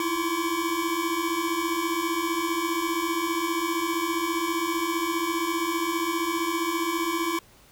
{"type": "tone cluster", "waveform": "square", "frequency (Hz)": [322.9, 338, 1043, 1134, 2269], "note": ["E4", "E4", "C6", "C#6", "C#7"], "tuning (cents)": [-36, 43, -6, 39, 40], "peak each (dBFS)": [-33, -29, -32, -35, -36], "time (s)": [0, 7.39], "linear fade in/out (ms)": 2, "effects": ["pink hiss -55 dBFS RMS until 7.71 s"]}